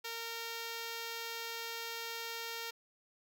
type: tone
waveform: 5% pulse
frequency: 460.6 Hz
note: A#4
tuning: 21 cents flat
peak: -28 dBFS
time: 0.04-2.71 s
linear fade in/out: 10 ms
effects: none